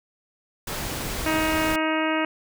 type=noise; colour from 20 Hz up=pink; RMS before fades=-30 dBFS; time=0.67-1.76 s; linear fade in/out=5 ms
type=harmonic tone; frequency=315.2 Hz; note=D#4; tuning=23 cents sharp; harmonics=1 / 2 / 3 / 4 / 5 / 6 / 7 / 8 / 9; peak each=-25 / -28 / -30 / -31 / -32 / -33 / -33 / -34 / -35 dBFS; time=1.26-2.25 s; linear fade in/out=2 ms
effects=none